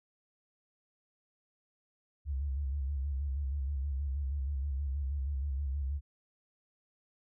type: tone with vibrato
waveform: sine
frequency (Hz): 69.3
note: C#2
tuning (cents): 0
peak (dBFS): -31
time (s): 2.25-6.01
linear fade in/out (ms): 50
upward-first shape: square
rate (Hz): 6.3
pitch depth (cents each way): 73
effects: none